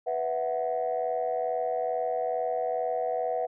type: chord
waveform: sine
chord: B suspended fourth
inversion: none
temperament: just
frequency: 493.9 / 658.5 / 740.8 Hz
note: B4 / E5 / F#5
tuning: 0 / -2 / +2 cents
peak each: -30 dBFS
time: 0.06-3.47 s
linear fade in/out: 20 ms
effects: tanh soft clip ceiling -19 dBFS